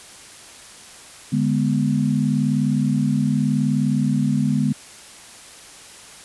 sine chord, G# diminished, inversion second, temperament equal, 146.83 / 207.7 / 246.9 Hz, D3 / G#3 / B3, 0 / 0 / 0 cents, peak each -21 dBFS, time 1.32-4.73 s, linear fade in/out 10 ms, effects white hiss -42 dBFS RMS until 6.24 s + resampled to 24000 Hz

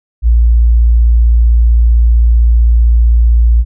sine tone, 57.8 Hz, A#1, 14 cents flat, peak -4 dBFS, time 0.22-3.65 s, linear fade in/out 50 ms, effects none

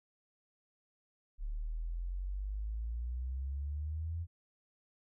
sine exponential sweep, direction up, 35.83 to 86.1 Hz, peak -35 dBFS, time 1.38-4.27 s, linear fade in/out 50 ms, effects none

